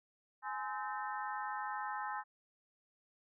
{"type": "harmonic tone with a mistuned harmonic", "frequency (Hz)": 258.1, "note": "C4", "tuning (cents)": -23, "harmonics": [3, 4, 5, 6, 7], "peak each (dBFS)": [-41, -43, -45, -47, -48], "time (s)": [0.42, 2.24], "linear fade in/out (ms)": 50, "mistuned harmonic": 3, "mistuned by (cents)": 140, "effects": []}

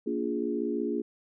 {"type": "chord", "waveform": "sine", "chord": "Bb dominant seventh", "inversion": "none", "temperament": "equal with one note detuned", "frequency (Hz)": [233.1, 288.5, 349.2, 415.3], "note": ["Bb3", "D4", "F4", "Ab4"], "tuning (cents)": [0, -31, 0, 0], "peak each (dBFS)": -33, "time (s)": [0.06, 1.02], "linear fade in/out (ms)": 10, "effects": []}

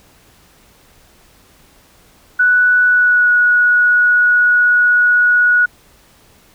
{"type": "tone with pitch glide", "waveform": "sine", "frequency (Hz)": [1480, 1460.5], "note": ["F#6", "F#6"], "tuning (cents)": [0, -23], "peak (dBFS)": -8, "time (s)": [2.39, 5.66], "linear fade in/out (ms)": 10, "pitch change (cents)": -23, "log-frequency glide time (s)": [2.86, 3.35], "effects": ["pink hiss -49 dBFS RMS until 6.54 s"]}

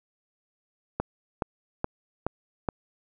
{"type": "click train", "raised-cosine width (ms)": 1, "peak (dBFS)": -12, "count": 5, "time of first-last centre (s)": [1, 2.688], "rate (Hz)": 2.37, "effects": []}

